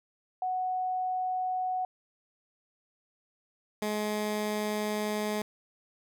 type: tone pair in turn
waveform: sine / 15% pulse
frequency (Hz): 740 / 211.3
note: F#5 / G#3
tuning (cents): 0 / +30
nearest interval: octave + minor seventh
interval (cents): 2170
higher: first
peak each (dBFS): -28 / -23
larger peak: second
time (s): 0.42-1.85 / 3.82-5.42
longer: second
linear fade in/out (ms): 2
effects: none